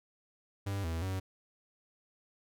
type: tone with pitch steps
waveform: 45% pulse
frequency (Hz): 99 / 81.9 / 94.7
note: G2 / E2 / F#2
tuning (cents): +18 / -11 / +41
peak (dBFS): -33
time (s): 0.66-1.2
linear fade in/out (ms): 10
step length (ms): 180
effects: none